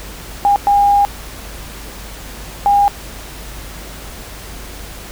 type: tone bursts at uneven times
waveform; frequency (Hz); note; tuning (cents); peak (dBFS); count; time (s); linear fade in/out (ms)
sine; 810; G#5; -43; -8; 3; 0.45-0.56 / 0.67-1.05 / 2.66-2.88; 0
effects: added 50 Hz sine -32 dBFS peak until 5.11 s + pink hiss -33 dBFS RMS until 5.11 s